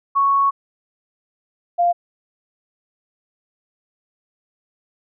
sine tone pair in turn, 1108.7 / 697 Hz, C#6 / F5, 0 / -4 cents, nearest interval minor sixth, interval 804 cents, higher first, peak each -13 dBFS, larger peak neither, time 0.15-0.51 / 1.78-1.93 s, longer first, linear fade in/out 20 ms, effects none

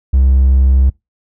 triangle tone, 66 Hz, C2, 16 cents sharp, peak -4 dBFS, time 0.13-0.9 s, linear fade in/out 10 ms, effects noise-tail reverb RT60 0.2 s tail -25 dB re dry + tanh soft clip ceiling 0 dBFS

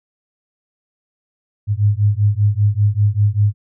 sine beating tone pair, 101.1 / 106.2 Hz, G#2 / G#2, -46 / +39 cents, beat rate 5.1 Hz, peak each -15 dBFS, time 1.67-3.54 s, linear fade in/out 50 ms, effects none

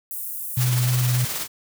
pink high-pass noise, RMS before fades -31 dBFS, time 0.11-0.65 s, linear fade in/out 0 ms, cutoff 11000 Hz, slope 24 dB/octave
white noise with tremolo, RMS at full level -26 dBFS, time 0.56-1.48 s, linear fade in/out 50 ms, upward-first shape triangle, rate 19 Hz, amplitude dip 45%
sine tone with vibrato, 124.3 Hz, B2, 12 cents sharp, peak -18 dBFS, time 0.57-1.25 s, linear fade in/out 5 ms, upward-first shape square, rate 3.4 Hz, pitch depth 11 cents each way
effects none

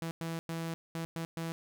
sawtooth tone bursts at uneven times, 164.81 Hz, E3, in tune, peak -31 dBFS, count 6, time 0.02-0.11 / 0.21-0.39 / 0.49-0.74 / 0.95-1.05 / 1.16-1.25 / 1.37-1.52 s, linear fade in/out 0 ms, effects none

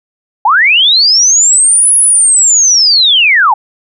sine linear two-way sweep, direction up then down, 784 to 10548 to 784 Hz, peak -4 dBFS, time 0.45-3.54 s, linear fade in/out 5 ms, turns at 1.96 s, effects none

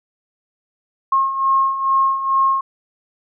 sine beating tone pair, 1076 / 1078.3 Hz, C6 / C#6, +48 / -48 cents, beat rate 2.3 Hz, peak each -21 / -15 dBFS, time 1.12-2.61 s, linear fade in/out 5 ms, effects none

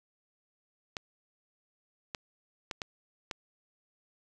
clicks, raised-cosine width 0.2 ms, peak -18 dBFS, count 5, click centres 0.968 / 2.148 / 2.712 / 2.818 / 3.312 s, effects none

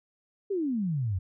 sine exponential sweep, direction down, 415.3 to 86.8 Hz, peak -26 dBFS, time 0.5-1.19 s, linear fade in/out 10 ms, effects none

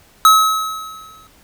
square tone with exponential decay, 1285 Hz, E6, 45 cents flat, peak -5 dBFS, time 0.25-1.27 s, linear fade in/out 1 ms, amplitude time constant 220 ms, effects pink hiss -50 dBFS RMS until 1.43 s

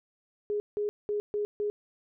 sine tone bursts at uneven times, 415.3 Hz, G#4, in tune, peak -27 dBFS, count 5, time 0.5-0.6 / 0.77-0.89 / 1.09-1.2 / 1.34-1.45 / 1.6-1.7 s, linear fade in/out 0 ms, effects none

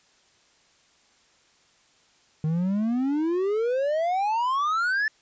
triangle exponential sweep, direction up, 152 to 1774 Hz, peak -20 dBFS, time 2.44-5.08 s, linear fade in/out 2 ms, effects white hiss -61 dBFS RMS until 5.21 s + resampled to 16000 Hz

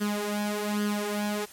sawtooth tone with flanger, 207.7 Hz, G#3, in tune, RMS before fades -29 dBFS, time 0-1.46 s, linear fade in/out 20 ms, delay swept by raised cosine 0.62 to 3.62 ms, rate 1.2 Hz, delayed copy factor +0.7, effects white hiss -49 dBFS RMS until 1.52 s + MP3 64 kbps

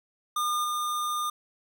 square tone with level steps, 1211 Hz, D#6, 47 cents flat, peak -26 / -28 dBFS, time 0.36-1.3 s, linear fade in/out 5 ms, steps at 0.64 s, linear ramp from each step 5 ms, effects none

